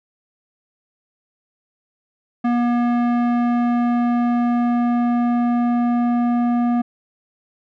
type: tone with low-pass filter sweep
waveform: square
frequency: 240.1 Hz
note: B3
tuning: 49 cents flat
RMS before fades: -18 dBFS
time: 2.44-6.82 s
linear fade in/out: 10 ms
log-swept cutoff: 1400 to 920 Hz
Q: 0.87
effects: none